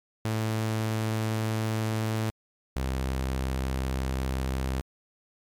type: tone pair in turn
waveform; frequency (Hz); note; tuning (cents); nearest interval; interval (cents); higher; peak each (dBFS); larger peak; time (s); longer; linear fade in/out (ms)
sawtooth; 110 / 65.55; A2 / C2; 0 / +4; major sixth; 896; first; -22 / -23; first; 0.25-2.3 / 2.76-4.81; neither; 0
effects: MP3 96 kbps